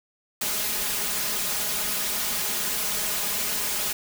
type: noise with comb filter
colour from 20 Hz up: white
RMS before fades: -27 dBFS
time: 0.41-3.93 s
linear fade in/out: 5 ms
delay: 4.8 ms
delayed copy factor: +1
effects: none